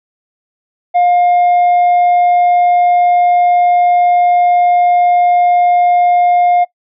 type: tone with tanh clipping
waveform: sine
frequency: 709 Hz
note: F5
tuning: 26 cents sharp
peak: -8 dBFS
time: 0.94-6.65 s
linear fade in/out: 20 ms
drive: 3 dB
effects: noise-tail reverb RT60 0.1 s tail -20 dB re dry